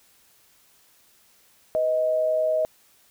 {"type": "tone pair together", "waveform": "sine", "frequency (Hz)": [498.8, 629], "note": ["B4", "D#5"], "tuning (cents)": [17, 19], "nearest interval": "major third", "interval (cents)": 402, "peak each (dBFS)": [-30, -20], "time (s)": [1.75, 2.65], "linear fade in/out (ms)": 0, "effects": ["white hiss -59 dBFS RMS until 3.1 s"]}